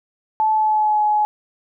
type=tone with pitch glide; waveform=sine; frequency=869 to 844.3 Hz; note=A5 to G#5; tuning=-22 to +28 cents; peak=-14 dBFS; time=0.4-1.25 s; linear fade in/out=0 ms; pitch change=-50 cents; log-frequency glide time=0.51-1.03 s; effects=none